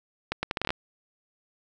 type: accelerating click train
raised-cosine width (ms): 0.3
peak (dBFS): -11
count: 9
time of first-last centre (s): 0.32-0.705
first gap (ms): 110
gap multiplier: 0.74
effects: none